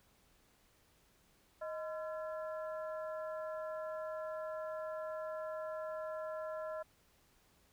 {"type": "harmonic tone with a mistuned harmonic", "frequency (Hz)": 340, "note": "F4", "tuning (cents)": -46, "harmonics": [2, 3, 4, 5], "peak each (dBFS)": [-40, -50, -49, -55], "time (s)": [1.61, 6.83], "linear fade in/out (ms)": 10, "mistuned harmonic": 2, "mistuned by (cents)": -140, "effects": ["pink hiss -70 dBFS RMS until 7.72 s"]}